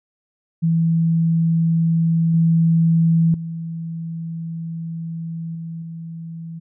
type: tone with level steps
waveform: sine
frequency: 164.81 Hz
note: E3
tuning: in tune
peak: -14 / -12 / -25 / -27 / -29 dBFS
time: 0.62-6.6 s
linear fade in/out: 20 ms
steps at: 2.34 / 3.34 / 5.55 / 5.82 s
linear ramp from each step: 2 ms
effects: none